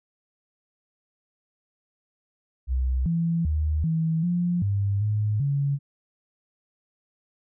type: tone with pitch steps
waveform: sine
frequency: 64 / 167.3 / 76.8 / 161.7 / 175.5 / 100.1 / 105.7 / 140.7 Hz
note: C2 / E3 / D#2 / E3 / F3 / G2 / G#2 / C#3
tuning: -38 / +26 / -22 / -33 / +9 / +37 / +31 / +26 cents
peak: -21 dBFS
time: 2.67-5.79 s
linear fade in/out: 50 ms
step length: 390 ms
effects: none